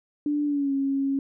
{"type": "tone with pitch glide", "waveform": "sine", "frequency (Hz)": [293.7, 274], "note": ["D4", "C#4"], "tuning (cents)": [0, -20], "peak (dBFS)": -22, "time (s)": [0.26, 1.19], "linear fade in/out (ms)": 2, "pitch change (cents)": -120, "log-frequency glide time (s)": [0.45, 0.73], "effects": []}